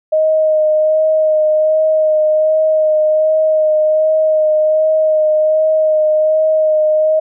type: tone with vibrato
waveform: sine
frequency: 622.3 Hz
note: D#5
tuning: in tune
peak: -9 dBFS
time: 0.12-7.2 s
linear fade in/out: 10 ms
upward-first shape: sine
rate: 1.3 Hz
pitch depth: 16 cents each way
effects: none